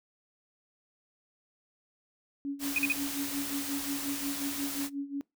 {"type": "tone with tremolo", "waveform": "sine", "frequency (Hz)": 280.7, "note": "C#4", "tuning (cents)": 22, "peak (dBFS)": -30, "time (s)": [2.45, 5.21], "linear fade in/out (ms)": 0, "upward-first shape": "sine", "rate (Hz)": 5.6, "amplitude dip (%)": 80}
{"type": "noise", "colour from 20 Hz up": "white", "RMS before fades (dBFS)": -37, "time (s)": [2.59, 4.9], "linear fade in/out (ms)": 50}
{"type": "tone bursts", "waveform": "sine", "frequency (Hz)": 2489, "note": "D#7", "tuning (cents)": 0, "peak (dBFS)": -24, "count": 3, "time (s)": [2.76, 2.923], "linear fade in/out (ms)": 2, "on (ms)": 25, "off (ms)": 44}
{"effects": ["noise-tail reverb RT60 0.2 s tail -23 dB re dry"]}